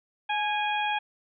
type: harmonic tone with a mistuned harmonic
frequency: 823 Hz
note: G#5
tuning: 16 cents flat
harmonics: 1 / 2 / 3 / 4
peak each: -27 / -33 / -32 / -35 dBFS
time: 0.29-0.99 s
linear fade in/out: 10 ms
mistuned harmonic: 1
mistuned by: +38 cents
effects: none